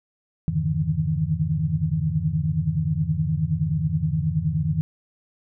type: tone cluster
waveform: sine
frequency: 84.4 / 101.6 / 139.9 / 151.7 / 161.2 Hz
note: E2 / G#2 / C#3 / D#3 / E3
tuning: +41 / -38 / +16 / -44 / -38 cents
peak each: -30 / -31 / -30 / -25 / -24 dBFS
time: 0.48-4.81 s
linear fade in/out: 0 ms
effects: none